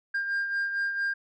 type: beating tone pair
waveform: sine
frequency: 1601 / 1605.4 Hz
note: G6 / G6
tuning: +36 / +41 cents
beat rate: 4.4 Hz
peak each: -25 / -33 dBFS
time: 0.14-1.14 s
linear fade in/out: 10 ms
effects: tanh soft clip ceiling -24 dBFS